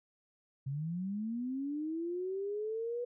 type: linear sweep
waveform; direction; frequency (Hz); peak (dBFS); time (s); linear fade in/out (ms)
sine; up; 130.9 to 490.1; -34; 0.66-3.05; 10
effects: none